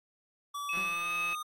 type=tone with pitch glide; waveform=square; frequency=1151 to 1226.5 Hz; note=D6 to D#6; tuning=-35 to -25 cents; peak=-36 dBFS; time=0.54-1.43 s; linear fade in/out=10 ms; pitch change=+110 cents; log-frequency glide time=0.69-1.11 s
type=tone with tremolo; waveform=sine; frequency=2572 Hz; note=E7; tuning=43 cents flat; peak=-30 dBFS; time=0.69-1.35 s; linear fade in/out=2 ms; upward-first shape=triangle; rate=2.3 Hz; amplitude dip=40%
type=click train; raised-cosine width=0.3 ms; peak=-30 dBFS; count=103; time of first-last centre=0.73-1.33 s; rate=170 Hz
type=tone with exponential decay; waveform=sawtooth; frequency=190 Hz; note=F#3; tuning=46 cents sharp; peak=-35 dBFS; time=0.77-1.11 s; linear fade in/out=2 ms; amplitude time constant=73 ms
effects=AAC 64 kbps